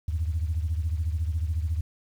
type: beating tone pair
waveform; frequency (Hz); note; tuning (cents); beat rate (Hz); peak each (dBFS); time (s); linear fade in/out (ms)
sine; 77.8 / 91.8; D#2 / F#2; 0 / -13; 14; -25 / -30; 0.08-1.81; 5
effects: tanh soft clip ceiling -18 dBFS + 9-bit